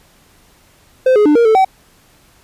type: tone with pitch steps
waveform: triangle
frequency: 516 / 418.9 / 298 / 469 / 439.6 / 763 Hz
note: C5 / G#4 / D4 / A#4 / A4 / G5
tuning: -24 / +15 / +25 / +11 / -2 / -47 cents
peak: -5 dBFS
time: 1.06-1.648 s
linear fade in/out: 5 ms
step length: 98 ms
effects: pink hiss -50 dBFS RMS until 2.43 s + resampled to 32000 Hz